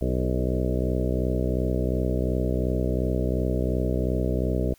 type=harmonic tone with a mistuned harmonic; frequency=62.8 Hz; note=B1; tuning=30 cents sharp; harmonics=1 / 2 / 3 / 4 / 5 / 6 / 7 / 8 / 9 / 10; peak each=-26 / -29 / -31 / -32 / -33 / -34 / -34 / -35 / -36 / -36 dBFS; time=0.01-4.74 s; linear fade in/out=5 ms; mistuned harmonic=6; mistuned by=+29 cents; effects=white hiss -59 dBFS RMS until 4.78 s